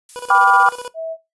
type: noise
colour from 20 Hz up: violet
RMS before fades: -35 dBFS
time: 0.09-0.88 s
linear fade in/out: 2 ms
type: tone with tremolo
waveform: 25% pulse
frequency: 491 Hz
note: B4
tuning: 10 cents flat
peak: -23 dBFS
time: 0.16-0.88 s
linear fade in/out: 0 ms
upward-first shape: square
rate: 16 Hz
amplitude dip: 75%
type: chord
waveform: sine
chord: G dominant seventh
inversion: none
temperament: equal with one note detuned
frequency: 784 / 987.8 / 1174.7 / 1418.1 Hz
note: G5 / B5 / D6 / F6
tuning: 0 / 0 / 0 / +26 cents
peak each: -15 dBFS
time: 0.3-0.69 s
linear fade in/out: 2 ms
type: tone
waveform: sine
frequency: 650 Hz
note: E5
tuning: 24 cents flat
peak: -23 dBFS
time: 0.94-1.17 s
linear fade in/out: 50 ms
effects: noise-tail reverb RT60 0.2 s tail -17 dB re dry + resampled to 24000 Hz